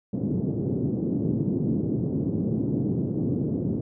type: band-pass noise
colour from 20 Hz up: pink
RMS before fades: -26 dBFS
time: 0.13-3.81 s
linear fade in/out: 5 ms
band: 120 to 360 Hz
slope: 24 dB/octave
effects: none